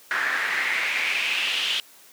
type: noise with band-pass filter sweep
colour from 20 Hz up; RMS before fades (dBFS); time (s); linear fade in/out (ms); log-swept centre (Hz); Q
pink; -25; 0.11-1.8; 0; 1600 to 3200; 4.7
effects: white hiss -51 dBFS RMS until 2.12 s + high-pass 200 Hz 12 dB/octave